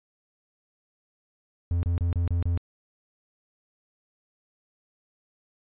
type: tone bursts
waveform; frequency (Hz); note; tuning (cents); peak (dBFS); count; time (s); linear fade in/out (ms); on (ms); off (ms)
triangle; 86.1; F2; -24; -20; 6; 1.71-2.575; 0; 120; 29
effects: resampled to 8000 Hz